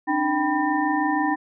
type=tone cluster; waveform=sine; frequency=275.7 / 302 / 781 / 987 / 1811 Hz; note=C#4 / D4 / G5 / B5 / A6; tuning=-9 / +48 / -7 / -1 / +49 cents; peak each=-31 / -23 / -25 / -27 / -28 dBFS; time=0.07-1.36 s; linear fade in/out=20 ms; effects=none